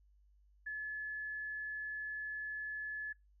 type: tone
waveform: sine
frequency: 1716 Hz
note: A6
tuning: 44 cents flat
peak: -38 dBFS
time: 0.66-3.13 s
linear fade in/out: 10 ms
effects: noise-tail reverb RT60 0.2 s tail -24 dB re dry + added 50 Hz sine -64 dBFS peak until 3.4 s